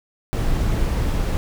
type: noise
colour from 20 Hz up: brown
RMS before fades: -20 dBFS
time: 0.33-1.37 s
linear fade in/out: 0 ms
effects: none